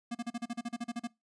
square tone bursts, 236.4 Hz, A#3, 24 cents sharp, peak -34 dBFS, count 13, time 0.11-1.074 s, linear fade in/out 10 ms, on 40 ms, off 37 ms, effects noise-tail reverb RT60 0.2 s tail -22 dB re dry + resampled to 22050 Hz

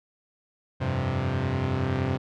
sawtooth chord, F suspended second, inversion none, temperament equal, 87.31 / 98 / 130.81 Hz, F2 / G2 / C3, 0 / 0 / 0 cents, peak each -27 / -26 / -23 dBFS, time 0.8-2.18 s, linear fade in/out 20 ms, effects low-pass 3000 Hz 12 dB/octave

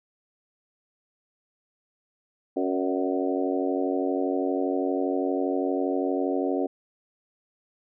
harmonic tone with a mistuned harmonic, 92.5 Hz, F#2, in tune, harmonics 3 / 4 / 5 / 6 / 7 / 8, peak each -27 / -29 / -31 / -33 / -34 / -35 dBFS, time 2.56-6.67 s, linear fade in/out 10 ms, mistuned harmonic 6, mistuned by +39 cents, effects none

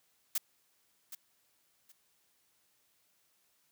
blue noise with echo, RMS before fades -31 dBFS, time 0.35-0.38 s, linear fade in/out 5 ms, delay 770 ms, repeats 2, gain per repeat -13 dB, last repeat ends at 1.92 s, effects white hiss -73 dBFS RMS until 3.71 s + high-pass 60 Hz 12 dB/octave

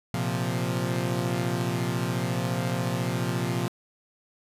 sawtooth chord, Bb suspended second, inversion none, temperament equal, 116.54 / 130.81 / 174.61 Hz, Bb2 / C3 / F3, 0 / 0 / 0 cents, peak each -26 dBFS, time 0.14-3.68 s, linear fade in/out 0 ms, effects resampled to 32000 Hz

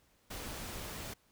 pink noise, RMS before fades -43 dBFS, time 0.3-1.14 s, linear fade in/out 10 ms, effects pink hiss -70 dBFS RMS until 1.31 s

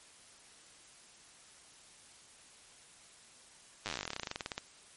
slowing click train, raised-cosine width 0.2 ms, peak -19 dBFS, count 27, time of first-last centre 3.86-4.58 s, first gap 9 ms, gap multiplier 1.08, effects white hiss -58 dBFS RMS until 4.96 s + MP3 48 kbps

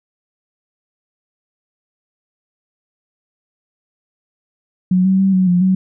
sine tone with pitch steps, 183.5 / 190.1 / 192.9 / 186.1 / 177.6 / 187.6 Hz, F#3 / F#3 / G3 / F#3 / F3 / F#3, -14 / +47 / -28 / +10 / +29 / +24 cents, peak -10 dBFS, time 4.91-5.75 s, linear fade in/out 5 ms, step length 140 ms, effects none

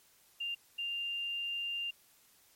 sine tone bursts at uneven times, 2794 Hz, F7, in tune, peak -34 dBFS, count 2, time 0.4-0.55 / 0.78-1.91 s, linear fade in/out 10 ms, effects white hiss -65 dBFS RMS until 2.55 s + MP3 64 kbps

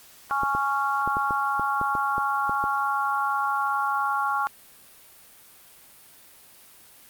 sine chord, Db major, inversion second, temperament just, 831.5 / 1108.7 / 1385.9 Hz, Ab5 / Db6 / F6, +2 / 0 / -14 cents, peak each -27 / -26 / -27 dBFS, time 0.31-4.47 s, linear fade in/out 0 ms
clicks, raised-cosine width 2 ms, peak -19 dBFS, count 11, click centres 0.434 / 0.55 / 1.076 / 1.169 / 1.308 / 1.596 / 1.814 / 1.952 / 2.181 / 2.495 / 2.64 s
effects white hiss -51 dBFS RMS until 7.09 s + Opus 48 kbps

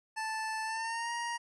25% pulse tone with pitch glide, 879 to 942.1 Hz, A5 to A#5, -2 to +18 cents, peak -30 dBFS, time 0.16-1.38 s, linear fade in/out 20 ms, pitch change +120 cents, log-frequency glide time 0.64-1.12 s, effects resampled to 24000 Hz

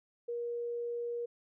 sine tone, 474.7 Hz, A#4, 31 cents sharp, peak -34 dBFS, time 0.28-1.26 s, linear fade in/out 10 ms, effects none

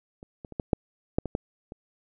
clicks, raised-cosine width 2 ms, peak -30 / -26 / -28 / -15 / -7 / -9 / -18 / -13 / -26 dBFS, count 9, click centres 0.229 / 0.448 / 0.523 / 0.598 / 0.732 / 1.185 / 1.257 / 1.351 / 1.721 s, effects none

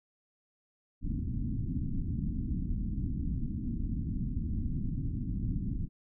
pink low-pass noise, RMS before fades -33 dBFS, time 1.01-5.89 s, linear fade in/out 50 ms, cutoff 280 Hz, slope 48 dB/octave, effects none

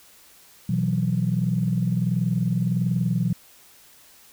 sine chord, B suspended fourth, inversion none, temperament equal, 123.47 / 164.81 / 185 Hz, B2 / E3 / F#3, 0 / 0 / 0 cents, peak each -24 dBFS, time 0.69-3.33 s, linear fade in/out 5 ms, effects tanh soft clip ceiling -11 dBFS + white hiss -52 dBFS RMS until 4.32 s

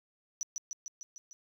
sine tone with echo, 5920 Hz, F#8, in tune, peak -30 dBFS, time 0.41-0.43 s, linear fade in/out 0 ms, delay 150 ms, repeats 6, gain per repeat -3 dB, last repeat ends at 1.33 s, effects tanh soft clip ceiling -28 dBFS + 12-bit

